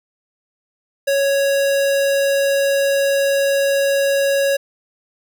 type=tone; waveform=square; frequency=554.4 Hz; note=C#5; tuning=in tune; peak=-15 dBFS; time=1.07-4.57 s; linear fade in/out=10 ms; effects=none